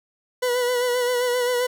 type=tone with vibrato; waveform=40% pulse; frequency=492.8 Hz; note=B4; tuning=4 cents flat; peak=-19 dBFS; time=0.42-1.67 s; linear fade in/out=10 ms; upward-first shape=sine; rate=7.6 Hz; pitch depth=36 cents each way; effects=none